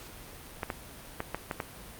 clicks, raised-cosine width 0.5 ms, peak -16 dBFS, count 6, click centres 0.632 / 0.702 / 1.204 / 1.346 / 1.512 / 1.602 s, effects pink hiss -47 dBFS RMS until 1.99 s + Opus 48 kbps

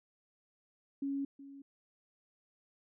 sine tone with echo, 277.2 Hz, C#4, in tune, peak -33 dBFS, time 1.02-1.25 s, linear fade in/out 5 ms, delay 370 ms, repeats 1, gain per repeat -15 dB, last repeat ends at 1.62 s, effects none

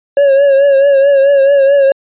triangle tone with vibrato, 554.4 Hz, C#5, in tune, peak -3 dBFS, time 0.17-1.92 s, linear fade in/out 2 ms, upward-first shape triangle, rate 4.6 Hz, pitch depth 58 cents each way, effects resampled to 8000 Hz

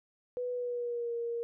sine tone with pitch glide, 493.9 to 468.9 Hz, B4 to A#4, 0 to +10 cents, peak -32 dBFS, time 0.37-1.43 s, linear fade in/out 0 ms, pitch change -90 cents, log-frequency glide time 0.52-1.13 s, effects none

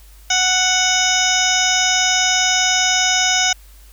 harmonic tone with a mistuned harmonic, 740 Hz, F#5, in tune, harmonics 1 / 2 / 3 / 4 / 5 / 7 / 8 / 9, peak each -22 / -22 / -22 / -22 / -22 / -22 / -22 / -22 dBFS, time 0.3-3.53 s, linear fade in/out 5 ms, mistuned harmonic 7, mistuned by +15 cents, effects added 50 Hz sine -41 dBFS peak until 3.92 s + white hiss -50 dBFS RMS until 3.92 s

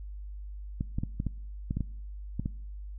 clicks, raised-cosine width 5 ms, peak -18 dBFS, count 10, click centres 0.809 / 0.985 / 1.035 / 1.201 / 1.267 / 1.709 / 1.77 / 1.807 / 2.396 / 2.459 s, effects noise-tail reverb RT60 0.7 s tail -22 dB re dry + added 50 Hz sine -38 dBFS peak until 2.98 s

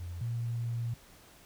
sine tone pair in turn, 87.1 / 117.48 Hz, F2 / A#2, -4 / +14 cents, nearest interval perfect fourth, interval 518 cents, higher second, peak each -37 / -31 dBFS, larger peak second, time 0-0.21 / 0.21-0.94 s, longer second, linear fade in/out 5 ms, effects pink hiss -57 dBFS RMS until 1.45 s

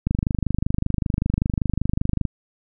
click train, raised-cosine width 5 ms, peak -8 dBFS, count 56, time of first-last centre 0.07-2.253 s, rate 25.2 Hz, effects none

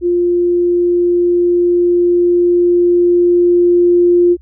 sine tone with level ramp, 350.6 Hz, F4, 7 cents sharp, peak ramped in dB -10 to -6 dBFS, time 0.01-4.37 s, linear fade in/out 50 ms, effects added 65 Hz sine -39 dBFS peak until 4.41 s

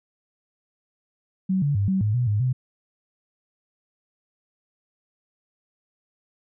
sine tone with pitch steps, 188.8 / 143.6 / 100 / 190.8 / 105.7 / 123.3 / 103.9 / 127.6 Hz, F#3 / D3 / G2 / G3 / G#2 / B2 / G#2 / C3, +35 / -39 / +35 / -47 / +31 / -2 / +1 / -43 cents, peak -19 dBFS, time 1.49-2.53 s, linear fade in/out 10 ms, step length 130 ms, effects none

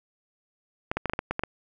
clicks, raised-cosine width 0.5 ms, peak -12 dBFS, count 9, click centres 0.915 / 0.97 / 1.057 / 1.097 / 1.135 / 1.191 / 1.31 / 1.394 / 1.436 s, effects none

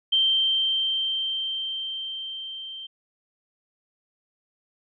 sine tone with level ramp, 3136 Hz, G7, in tune, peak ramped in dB -17 to -35 dBFS, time 0.12-2.87 s, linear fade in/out 10 ms, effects none

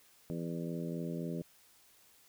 harmonic tone with a mistuned harmonic, 83.8 Hz, E2, 29 cents sharp, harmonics 2 / 3 / 4 / 5 / 6 / 7, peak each -38 / -42 / -44 / -46 / -48 / -49 dBFS, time 0.3-1.42 s, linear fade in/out 0 ms, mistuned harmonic 7, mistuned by +29 cents, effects white hiss -64 dBFS RMS until 2.28 s

